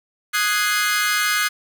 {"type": "chord", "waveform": "sawtooth", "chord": "Ab dominant seventh", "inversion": "second", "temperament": "equal", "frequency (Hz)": [1244.5, 1480, 1661.2, 2093], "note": ["Eb6", "Gb6", "Ab6", "C7"], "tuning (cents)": [0, 0, 0, 0], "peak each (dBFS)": -20, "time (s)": [0.33, 1.49], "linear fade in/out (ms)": 20, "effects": []}